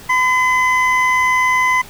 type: tone pair together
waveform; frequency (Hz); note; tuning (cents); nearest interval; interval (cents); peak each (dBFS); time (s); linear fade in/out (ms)
triangle; 1014 / 2035; B5 / C7; +45 / -49; octave; 1206; -13; 0.09-1.82; 10
effects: pink hiss -38 dBFS RMS until 1.89 s